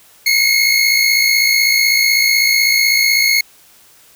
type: tone pair together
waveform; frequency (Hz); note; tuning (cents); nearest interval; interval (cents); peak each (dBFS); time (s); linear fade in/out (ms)
25% pulse; 2144 / 2200; C7 / C#7; +42 / -14; unison; 44; -10; 0.26-3.41; 5
effects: white hiss -47 dBFS RMS until 4.15 s